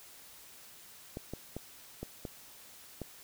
clicks, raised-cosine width 2 ms, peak -25 dBFS, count 6, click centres 1.171 / 1.336 / 1.566 / 2.03 / 2.252 / 3.017 s, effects white hiss -54 dBFS RMS until 3.23 s

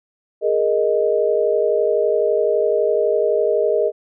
sine chord, Ab suspended second, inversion none, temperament just, 415.3 / 467.2 / 623 Hz, Ab4 / Bb4 / Eb5, 0 / +4 / +2 cents, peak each -19 dBFS, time 0.41-3.92 s, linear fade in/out 50 ms, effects none

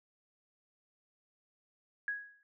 sine tone with exponential decay, 1661.2 Hz, G#6, in tune, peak -30 dBFS, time 2.08-2.43 s, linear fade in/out 1 ms, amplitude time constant 76 ms, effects none

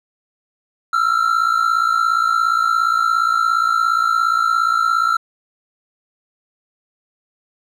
triangle tone pair together, 1318.5 / 1375.7 Hz, E6 / F6, 0 / -26 cents, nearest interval minor second, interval 74 cents, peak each -15 dBFS, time 0.93-5.17 s, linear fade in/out 5 ms, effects none

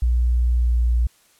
sine tone with pitch glide, 60.1 to 59.38 Hz, B1 to A#1, -46 to +33 cents, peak -15 dBFS, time 0.02-1.07 s, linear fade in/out 5 ms, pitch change -21 cents, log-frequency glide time 0.56-0.73 s, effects white hiss -57 dBFS RMS until 1.39 s + low-pass 12000 Hz 12 dB/octave

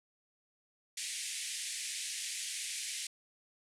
white band-pass noise, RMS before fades -40 dBFS, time 0.97-3.07 s, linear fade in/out 5 ms, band 1900 to 10000 Hz, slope 48 dB/octave, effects none

